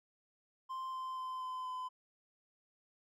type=tone with pitch steps; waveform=triangle; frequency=1045 / 1037.8 / 1030.6 / 1023.5 / 1016.4 Hz; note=C6 / C6 / C6 / C6 / B5; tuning=-2 / -14 / -27 / -38 / +49 cents; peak=-37 dBFS; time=0.69-1.89 s; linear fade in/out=20 ms; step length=240 ms; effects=none